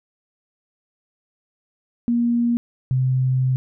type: tone pair in turn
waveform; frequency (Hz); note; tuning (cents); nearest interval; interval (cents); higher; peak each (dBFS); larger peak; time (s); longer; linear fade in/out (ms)
sine; 237 / 129.45; A#3 / C3; +29 / -18; minor seventh; 1047; first; -16; neither; 2.08-2.57 / 2.91-3.56; second; 0
effects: none

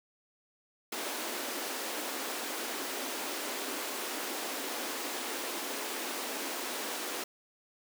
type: high-pass noise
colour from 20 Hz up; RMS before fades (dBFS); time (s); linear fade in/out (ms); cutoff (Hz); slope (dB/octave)
pink; -37; 0.92-7.24; 5; 250; 48
effects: none

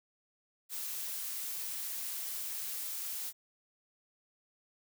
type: noise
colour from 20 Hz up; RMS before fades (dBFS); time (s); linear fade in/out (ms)
blue; -39; 0.69-3.33; 50
effects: none

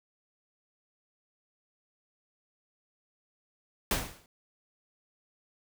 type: noise with exponential decay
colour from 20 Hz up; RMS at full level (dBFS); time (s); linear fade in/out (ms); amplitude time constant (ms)
pink; -25; 3.91-4.26; 2; 75
effects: none

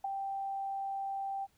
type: tone with ADSR envelope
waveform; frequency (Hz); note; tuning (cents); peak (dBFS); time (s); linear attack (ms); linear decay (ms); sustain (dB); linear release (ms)
sine; 784; G5; 0; -29; 0.04-1.47; 7; 10; -5; 36
effects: pink hiss -71 dBFS RMS until 1.57 s

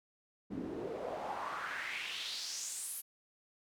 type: noise with band-pass filter sweep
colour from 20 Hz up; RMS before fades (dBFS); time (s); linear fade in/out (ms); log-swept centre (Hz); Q
pink; -41; 0.5-3.02; 20; 240 to 12000; 3.4
effects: none

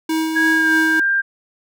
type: tone with tremolo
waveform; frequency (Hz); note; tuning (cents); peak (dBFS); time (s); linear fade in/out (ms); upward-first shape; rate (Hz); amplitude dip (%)
square; 319.2; D#4; +44; -17; 0.09-1; 5; sine; 3.2; 35
type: tone with pitch glide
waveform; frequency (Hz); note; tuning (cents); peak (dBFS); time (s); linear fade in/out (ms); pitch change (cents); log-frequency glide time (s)
sine; 1648 to 1591.9; G#6 to G6; -14 to +26; -14; 0.35-1.22; 20; -60; 0.51-0.71
effects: none

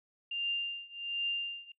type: tone with tremolo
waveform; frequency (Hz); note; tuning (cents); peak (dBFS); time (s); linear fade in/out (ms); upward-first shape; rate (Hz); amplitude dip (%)
sine; 2794; F7; 0; -29; 0.31-1.72; 5; triangle; 1.3; 95
effects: noise-tail reverb RT60 0.1 s tail -24 dB re dry

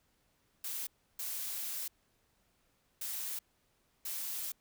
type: noise bursts at uneven times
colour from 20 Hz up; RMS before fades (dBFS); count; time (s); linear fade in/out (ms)
blue; -39; 4; 0.64-0.87 / 1.19-1.88 / 3.01-3.39 / 4.05-4.52; 5
effects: pink hiss -74 dBFS RMS until 4.6 s

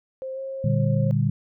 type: tone with pitch glide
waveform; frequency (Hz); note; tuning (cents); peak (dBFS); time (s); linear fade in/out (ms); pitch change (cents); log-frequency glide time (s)
sine; 526 to 536.1; C5 to C5; +9 to +42; -29; 0.22-1.11; 0; +33; 0.34-0.39
type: chord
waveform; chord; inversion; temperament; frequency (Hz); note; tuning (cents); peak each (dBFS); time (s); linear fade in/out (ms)
sine; G minor; first; equal; 116.54 / 146.83 / 196; Bb2 / D3 / G3; 0 / 0 / 0; -22 / -22 / -26; 0.64-1.3; 5
effects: none

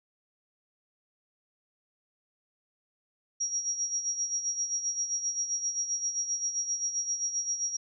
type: tone with tremolo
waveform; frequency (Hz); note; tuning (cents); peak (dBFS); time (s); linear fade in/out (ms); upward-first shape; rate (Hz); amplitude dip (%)
sine; 5670; F8; +25; -26; 3.4-7.77; 10; sine; 7.6; 65
effects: none

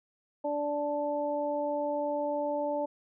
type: harmonic tone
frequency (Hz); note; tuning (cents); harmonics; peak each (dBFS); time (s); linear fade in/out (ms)
292.3; D4; -8; 1 / 2 / 3; -36 / -30 / -35; 0.44-2.86; 10
effects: none

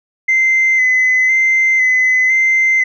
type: tone with vibrato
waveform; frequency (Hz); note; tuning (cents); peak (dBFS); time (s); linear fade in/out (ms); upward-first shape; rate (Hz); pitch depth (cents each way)
sine; 2052; C7; -34; -8; 0.28-2.84; 10; square; 0.99; 22
effects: tanh soft clip ceiling -6 dBFS

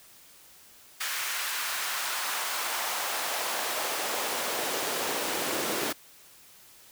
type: noise with high-pass filter sweep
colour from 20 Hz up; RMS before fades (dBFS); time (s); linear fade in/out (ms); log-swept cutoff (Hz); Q
pink; -31; 1-5.93; 10; 1600 to 300; 1.2
effects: white hiss -54 dBFS RMS until 6.91 s

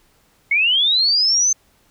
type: linear sweep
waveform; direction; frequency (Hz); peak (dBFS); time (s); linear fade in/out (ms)
sine; up; 2151 to 6290; -13; 0.51-1.53; 5
effects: pink hiss -58 dBFS RMS until 1.9 s

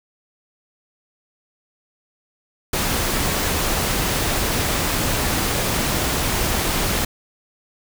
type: noise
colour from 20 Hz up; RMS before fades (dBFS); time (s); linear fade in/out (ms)
pink; -21; 2.73-7.05; 5
effects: none

